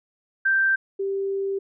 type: tone pair in turn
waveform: sine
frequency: 1568 / 392 Hz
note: G6 / G4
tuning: 0 / 0 cents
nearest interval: 2 octaves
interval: 2400 cents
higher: first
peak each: -17 / -23 dBFS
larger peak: first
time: 0.45-0.76 / 0.99-1.59 s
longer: second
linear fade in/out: 10 ms
effects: none